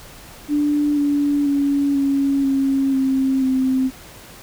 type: tone with pitch steps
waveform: sine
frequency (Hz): 293.7 / 288 / 282.4 / 276.9 / 271.5 / 266.2 / 261.1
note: D4 / D4 / C#4 / C#4 / C#4 / C4 / C4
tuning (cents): 0 / -34 / +32 / -2 / -36 / +30 / -3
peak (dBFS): -15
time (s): 0.48-3.91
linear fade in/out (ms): 50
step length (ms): 490
effects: pink hiss -41 dBFS RMS until 4.42 s